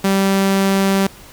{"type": "tone", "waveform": "sawtooth", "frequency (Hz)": 194.7, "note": "G3", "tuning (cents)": -12, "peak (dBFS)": -9, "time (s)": [0.04, 1.07], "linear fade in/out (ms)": 5, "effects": ["pink hiss -41 dBFS RMS until 1.32 s"]}